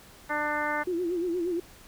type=harmonic tone; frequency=298 Hz; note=D4; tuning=25 cents sharp; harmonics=1 / 2 / 3 / 4 / 5 / 6 / 7; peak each=-37 / -34 / -32 / -35 / -33 / -34 / -37 dBFS; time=0.29-0.84 s; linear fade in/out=20 ms
type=tone with vibrato; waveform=sine; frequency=349.2 Hz; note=F4; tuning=in tune; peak=-26 dBFS; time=0.87-1.6 s; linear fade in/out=5 ms; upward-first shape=sine; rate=8.5 Hz; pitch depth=90 cents each way
effects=pink hiss -52 dBFS RMS until 1.87 s

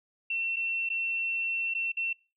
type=tone with dropouts; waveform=sine; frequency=2704 Hz; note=E7; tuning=43 cents sharp; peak=-28 dBFS; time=0.3-2.13 s; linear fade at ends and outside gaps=5 ms; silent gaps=0.561-0.566 / 0.89-0.9 / 1.739-1.748 / 1.919-1.969 s; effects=noise-tail reverb RT60 0.4 s tail -25 dB re dry

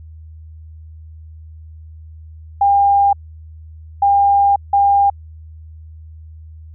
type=tone bursts at uneven times; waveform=sine; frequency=802 Hz; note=G5; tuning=39 cents sharp; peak=-9 dBFS; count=3; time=2.61-3.13 / 4.02-4.56 / 4.73-5.1 s; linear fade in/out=5 ms; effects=added 79 Hz sine -34 dBFS peak until 6.74 s

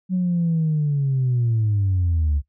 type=linear sweep; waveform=sine; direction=down; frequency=186.5 to 69.3 Hz; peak=-16 dBFS; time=0.09-2.42 s; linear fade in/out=50 ms; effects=noise-tail reverb RT60 0.1 s tail -17 dB re dry + tanh soft clip ceiling -14 dBFS

